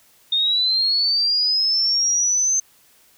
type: linear sweep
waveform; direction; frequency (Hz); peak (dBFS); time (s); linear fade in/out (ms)
sine; up; 3647 to 6272; -16; 0.32-2.6; 5
effects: white hiss -55 dBFS RMS until 3.17 s